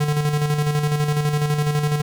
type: tone with tremolo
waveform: square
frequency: 148.5 Hz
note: D3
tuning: 20 cents sharp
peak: -17 dBFS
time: 0-2.02 s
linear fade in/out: 10 ms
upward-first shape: square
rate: 12 Hz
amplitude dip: 45%
effects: none